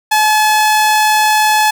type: tone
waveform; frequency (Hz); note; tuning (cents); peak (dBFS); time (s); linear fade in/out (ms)
sawtooth; 857; A5; -46; -5; 0.11-1.71; 10
effects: none